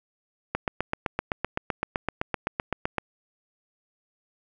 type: click train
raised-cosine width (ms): 0.5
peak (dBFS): -10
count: 20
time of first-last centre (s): 0.55-2.983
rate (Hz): 7.81
effects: none